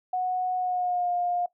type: tone with pitch glide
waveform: sine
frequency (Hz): 735 to 708.3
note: F#5 to F5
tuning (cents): -12 to +24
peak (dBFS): -24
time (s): 0.13-1.46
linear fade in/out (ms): 5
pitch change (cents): -64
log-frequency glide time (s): 0.56-1.11
effects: noise-tail reverb RT60 0.1 s tail -18 dB re dry